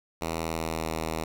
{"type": "tone with pitch glide", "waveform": "5% pulse", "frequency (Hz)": [82, 80.13], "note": ["E2", "E2"], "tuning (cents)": [-9, -49], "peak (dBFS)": -18, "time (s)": [0.21, 1.24], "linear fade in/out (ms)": 5, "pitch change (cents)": -40, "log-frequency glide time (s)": [0.36, 0.89], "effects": []}